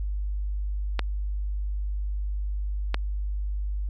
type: clicks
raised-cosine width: 0.3 ms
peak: -10 dBFS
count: 2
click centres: 0.993 / 2.944 s
effects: added 50 Hz sine -26 dBFS peak until 3.89 s + AAC 48 kbps